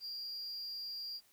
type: tone with amplitude modulation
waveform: triangle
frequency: 4757 Hz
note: D8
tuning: 21 cents sharp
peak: -37 dBFS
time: 0-1.21 s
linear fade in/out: 50 ms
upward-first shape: sine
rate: 228 Hz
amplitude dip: 50%
effects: white hiss -68 dBFS RMS until 1.32 s